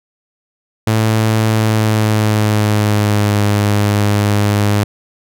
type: tone with pitch glide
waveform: sawtooth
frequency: 110 to 103.23 Hz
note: A2 to G#2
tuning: 0 to -10 cents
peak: -7 dBFS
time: 0.87-4.84 s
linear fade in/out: 5 ms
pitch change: -110 cents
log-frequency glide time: 1.51-3.39 s
effects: none